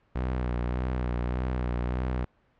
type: tone with vibrato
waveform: sawtooth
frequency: 61.74 Hz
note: B1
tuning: in tune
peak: -23 dBFS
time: 0.15-2.25 s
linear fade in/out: 10 ms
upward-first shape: sine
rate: 1.7 Hz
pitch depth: 46 cents each way
effects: pink hiss -66 dBFS RMS until 2.59 s + low-pass 2000 Hz 12 dB/octave

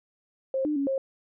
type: tone with pitch steps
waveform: sine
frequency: 532 / 300.6 / 278.4 / 537 Hz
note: C5 / D4 / C#4 / C5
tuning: +29 / +40 / +8 / +45 cents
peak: -24 dBFS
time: 0.54-0.98 s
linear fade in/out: 2 ms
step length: 110 ms
effects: none

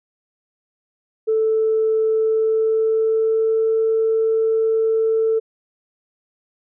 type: tone with pitch glide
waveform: sine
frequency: 440.4 to 445.3 Hz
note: A4 to A4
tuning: +2 to +21 cents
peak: -14 dBFS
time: 1.27-5.4 s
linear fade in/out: 20 ms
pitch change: +19 cents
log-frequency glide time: 2.09-3.76 s
effects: tanh soft clip ceiling -10 dBFS

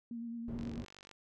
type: tone with vibrato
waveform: sine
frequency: 233.1 Hz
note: A#3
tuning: in tune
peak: -39 dBFS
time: 0.11-0.82 s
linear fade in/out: 2 ms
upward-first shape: sine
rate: 9.3 Hz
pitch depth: 26 cents each way
type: low-pass noise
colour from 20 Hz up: white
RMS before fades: -44 dBFS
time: 0.48-0.85 s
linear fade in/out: 2 ms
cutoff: 230 Hz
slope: 12 dB/octave
type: click train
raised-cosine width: 0.2 ms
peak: -36 dBFS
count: 26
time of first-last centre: 0.59-1.113 s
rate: 47.8 Hz
effects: none

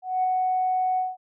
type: tone with ADSR envelope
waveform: sine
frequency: 742 Hz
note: F#5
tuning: 5 cents sharp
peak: -18 dBFS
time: 0.02-1.17 s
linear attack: 220 ms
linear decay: 5 ms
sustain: -2 dB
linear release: 190 ms
effects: tanh soft clip ceiling -15 dBFS

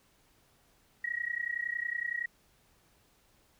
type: tone with amplitude modulation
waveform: sine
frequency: 1905 Hz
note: A#6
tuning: 37 cents sharp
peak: -28 dBFS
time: 1.04-2.26 s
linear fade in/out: 5 ms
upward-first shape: sine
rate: 30.8 Hz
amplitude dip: 90%
effects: pink hiss -67 dBFS RMS until 3.59 s

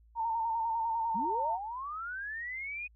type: tone with vibrato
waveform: sine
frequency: 910 Hz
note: A#5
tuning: 42 cents flat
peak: -29 dBFS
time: 0.15-1.59 s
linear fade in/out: 50 ms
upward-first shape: square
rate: 10 Hz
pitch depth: 34 cents each way
type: linear sweep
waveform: sine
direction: up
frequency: 169.3 to 2498 Hz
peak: -36 dBFS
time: 1.14-2.88 s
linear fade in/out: 20 ms
effects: added 56 Hz sine -58 dBFS peak until 2.95 s

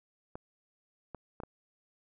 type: clicks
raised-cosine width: 1 ms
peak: -27 dBFS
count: 4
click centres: 0.355 / 1.147 / 1.402 / 1.435 s
effects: none

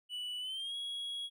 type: tone with pitch glide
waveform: triangle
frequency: 2960 to 3322 Hz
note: F#7 to G#7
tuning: 0 to 0 cents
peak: -36 dBFS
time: 0.09-1.3 s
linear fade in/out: 50 ms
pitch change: +200 cents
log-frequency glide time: 0.39-0.75 s
effects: none

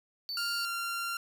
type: tone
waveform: triangle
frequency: 4517 Hz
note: C#8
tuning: 32 cents sharp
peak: -33 dBFS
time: 0.29-0.65 s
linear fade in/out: 0 ms
type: tone with pitch glide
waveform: sawtooth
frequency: 1396.9 to 1381.7 Hz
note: F6 to F6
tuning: 0 to -19 cents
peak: -29 dBFS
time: 0.37-1.17 s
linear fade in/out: 2 ms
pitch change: -19 cents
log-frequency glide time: 0.56-0.7 s
effects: none

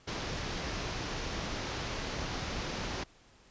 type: low-pass noise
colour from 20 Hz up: pink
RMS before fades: -37 dBFS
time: 0.07-3.04 s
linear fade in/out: 10 ms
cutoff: 6400 Hz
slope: 48 dB/octave
effects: pink hiss -61 dBFS RMS until 3.5 s + resampled to 16000 Hz

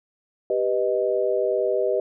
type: chord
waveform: sine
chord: G augmented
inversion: none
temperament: equal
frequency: 392 / 493.9 / 622.3 Hz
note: G4 / B4 / D#5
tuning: 0 / 0 / 0 cents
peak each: -24 dBFS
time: 0.5-2 s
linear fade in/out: 2 ms
effects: none

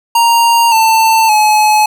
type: tone with pitch steps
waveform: square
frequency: 932.3 / 891.7 / 852.9 Hz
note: A#5 / A5 / G#5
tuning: 0 / +23 / +46 cents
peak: -7 dBFS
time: 0.15-1.86 s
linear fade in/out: 5 ms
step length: 570 ms
effects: none

